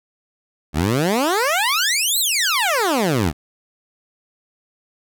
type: exponential two-way sweep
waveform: 15% pulse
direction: up then down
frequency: 69.3 to 4247 to 69.3 Hz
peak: -10 dBFS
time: 0.73-3.33 s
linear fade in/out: 50 ms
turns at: 2.19 s
effects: none